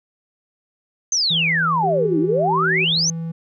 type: exponential two-way sweep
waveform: sine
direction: down then up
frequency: 6420 to 293.7 to 6420 Hz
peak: -16 dBFS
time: 1.12-3.1 s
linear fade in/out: 2 ms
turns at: 2.19 s
type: tone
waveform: triangle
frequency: 164.81 Hz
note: E3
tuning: in tune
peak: -22 dBFS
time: 1.3-3.32 s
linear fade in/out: 10 ms
type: tone with pitch glide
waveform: sine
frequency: 390 to 377.2 Hz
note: G4 to F#4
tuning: -9 to +33 cents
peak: -23 dBFS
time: 1.83-2.85 s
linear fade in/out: 10 ms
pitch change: -58 cents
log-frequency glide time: 2.33-2.73 s
effects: none